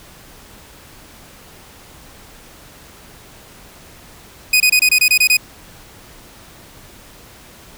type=tone bursts; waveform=sawtooth; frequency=2492 Hz; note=D#7; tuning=2 cents sharp; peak=-6 dBFS; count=9; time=4.53-5.37 s; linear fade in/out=5 ms; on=72 ms; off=24 ms; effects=pink hiss -42 dBFS RMS until 7.77 s